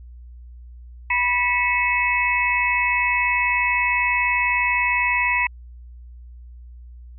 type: tone cluster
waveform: sine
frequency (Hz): 981 / 1953 / 2205 / 2591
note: B5 / B6 / C#7 / E7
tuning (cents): -12 / -20 / -10 / -30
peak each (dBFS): -23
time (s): 1.1-5.47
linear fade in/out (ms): 5
effects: added 60 Hz sine -38 dBFS peak until 7.18 s